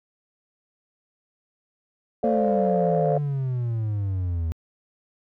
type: chord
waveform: sine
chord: D minor seventh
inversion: second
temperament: equal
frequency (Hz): 440 / 523.3 / 587.3 / 698.5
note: A4 / C5 / D5 / F5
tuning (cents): 0 / 0 / 0 / 0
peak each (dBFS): -25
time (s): 2.23-3.18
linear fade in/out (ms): 5
type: exponential sweep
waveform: triangle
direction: down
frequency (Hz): 231.2 to 79.4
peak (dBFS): -21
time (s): 2.24-4.52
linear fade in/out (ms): 0
effects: tanh soft clip ceiling -10 dBFS